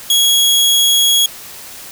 sawtooth tone, 3322 Hz, G#7, in tune, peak -6 dBFS, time 0.1-1.26 s, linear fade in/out 2 ms, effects white hiss -33 dBFS RMS until 1.91 s

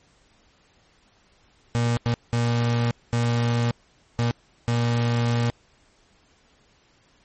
35% pulse tone bursts at uneven times, 118.4 Hz, A#2, 27 cents sharp, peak -18 dBFS, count 6, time 1.75-1.97 / 2.06-2.14 / 2.33-2.91 / 3.13-3.71 / 4.19-4.31 / 4.68-5.5 s, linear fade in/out 0 ms, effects pink hiss -60 dBFS RMS until 7.24 s + MP3 32 kbps

